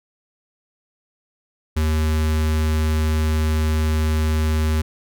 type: tone with notch filter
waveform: square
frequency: 77.9 Hz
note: D#2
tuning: 3 cents sharp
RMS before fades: -19 dBFS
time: 1.76-4.82 s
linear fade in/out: 10 ms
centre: 660 Hz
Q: 1.8
effects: none